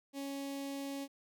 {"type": "tone with notch filter", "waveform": "sawtooth", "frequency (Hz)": 277.2, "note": "C#4", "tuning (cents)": 0, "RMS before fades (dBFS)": -41, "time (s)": [0.13, 1.08], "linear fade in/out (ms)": 50, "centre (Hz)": 1400, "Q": 1.1, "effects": []}